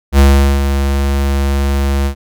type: tone with ADSR envelope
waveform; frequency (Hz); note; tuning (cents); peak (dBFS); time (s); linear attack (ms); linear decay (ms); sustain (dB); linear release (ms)
square; 69.3; C#2; 0; -4; 0.12-2.15; 67; 410; -8; 89
effects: none